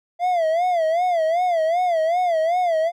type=tone with vibrato; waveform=triangle; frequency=680 Hz; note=F5; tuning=46 cents flat; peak=-15 dBFS; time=0.19-2.92 s; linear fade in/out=50 ms; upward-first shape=sine; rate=2.6 Hz; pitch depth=130 cents each way; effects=none